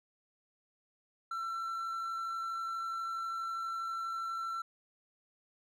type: tone with amplitude modulation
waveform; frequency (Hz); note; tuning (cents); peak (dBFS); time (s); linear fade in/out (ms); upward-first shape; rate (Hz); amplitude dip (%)
triangle; 1346; E6; +36; -32; 1.31-4.62; 5; sine; 52.3; 25
effects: none